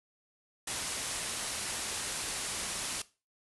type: low-pass noise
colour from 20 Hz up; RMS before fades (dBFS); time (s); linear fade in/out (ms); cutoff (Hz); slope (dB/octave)
white; -37; 0.67-3.02; 5; 11000; 96
effects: noise-tail reverb RT60 0.3 s tail -18 dB re dry